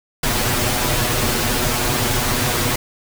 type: noise with comb filter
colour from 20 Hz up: pink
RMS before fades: -19 dBFS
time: 0.23-2.76 s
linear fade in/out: 5 ms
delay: 8.2 ms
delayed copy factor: +0.9
effects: none